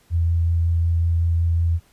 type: tone with vibrato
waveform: sine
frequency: 84 Hz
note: E2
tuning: 33 cents sharp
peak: -16 dBFS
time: 0.1-1.8 s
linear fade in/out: 50 ms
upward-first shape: sine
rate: 5.4 Hz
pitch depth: 10 cents each way
effects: pink hiss -58 dBFS RMS until 1.92 s + resampled to 32000 Hz